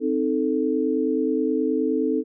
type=chord; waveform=sine; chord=A diminished; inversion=first; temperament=equal; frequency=261.6 / 311.1 / 440 Hz; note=C4 / Eb4 / A4; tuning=0 / 0 / 0 cents; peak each=-24 dBFS; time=0-2.24 s; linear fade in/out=50 ms; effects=none